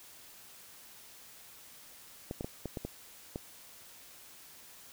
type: clicks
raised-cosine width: 2 ms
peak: -23 dBFS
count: 7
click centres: 2.311 / 2.409 / 2.445 / 2.657 / 2.772 / 2.85 / 3.359 s
effects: white hiss -54 dBFS RMS until 4.92 s